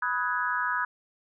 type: chord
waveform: sine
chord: G# minor seventh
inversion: first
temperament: equal with one note detuned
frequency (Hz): 987.8 / 1260.4 / 1480 / 1661.2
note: B5 / D#6 / F#6 / G#6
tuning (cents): 0 / +22 / 0 / 0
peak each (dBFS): -31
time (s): 0.02-0.85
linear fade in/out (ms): 5
effects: none